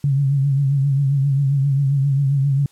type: tone with vibrato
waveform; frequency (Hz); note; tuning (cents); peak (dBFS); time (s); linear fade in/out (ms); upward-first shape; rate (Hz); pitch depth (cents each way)
sine; 138.59; C#3; 0; -14; 0.04-2.66; 2; triangle; 7.5; 73
effects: white hiss -56 dBFS RMS until 2.71 s + low-pass 11000 Hz 12 dB/octave